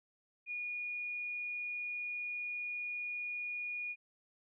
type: tone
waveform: sine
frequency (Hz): 2445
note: D#7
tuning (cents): -31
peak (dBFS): -37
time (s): 0.46-3.96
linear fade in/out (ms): 50
effects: none